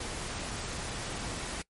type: noise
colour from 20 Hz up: pink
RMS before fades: -37 dBFS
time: 0-1.62 s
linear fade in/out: 5 ms
effects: noise-tail reverb RT60 0.1 s tail -21 dB re dry + MP3 48 kbps